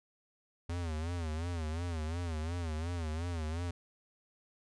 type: tone with vibrato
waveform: square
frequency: 82.41 Hz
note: E2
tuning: in tune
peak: -35 dBFS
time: 0.69-3.71 s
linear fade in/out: 5 ms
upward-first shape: sine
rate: 2.8 Hz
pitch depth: 120 cents each way
effects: resampled to 22050 Hz